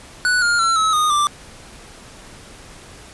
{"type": "tone with pitch steps", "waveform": "square", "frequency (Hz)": [1480, 1414, 1350.9, 1290.6, 1233.1, 1178.1], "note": ["F#6", "F6", "E6", "E6", "D#6", "D6"], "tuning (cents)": [0, 21, 42, -37, -16, 5], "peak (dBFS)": -15, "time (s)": [0.25, 1.27], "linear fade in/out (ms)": 0, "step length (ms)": 170, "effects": ["pink hiss -41 dBFS RMS until 3.13 s", "resampled to 24000 Hz"]}